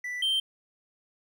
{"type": "tone pair in turn", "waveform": "triangle", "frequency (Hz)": [1975.5, 3136], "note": ["B6", "G7"], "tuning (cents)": [0, 0], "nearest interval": "minor sixth", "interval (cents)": 800, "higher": "second", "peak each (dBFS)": [-30, -22], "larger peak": "second", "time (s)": [[0.04, 0.22], [0.22, 0.4]], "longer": "neither", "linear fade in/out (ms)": 5, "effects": []}